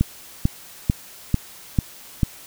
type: click train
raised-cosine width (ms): 5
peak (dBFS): -4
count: 6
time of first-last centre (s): 0.01-2.232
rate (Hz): 2.25
effects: white hiss -43 dBFS RMS until 2.46 s